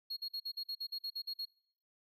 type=tone bursts; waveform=triangle; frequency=4300 Hz; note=C8; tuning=47 cents sharp; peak=-36 dBFS; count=12; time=0.1-1.454 s; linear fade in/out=10 ms; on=67 ms; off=50 ms; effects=noise-tail reverb RT60 0.6 s tail -22 dB re dry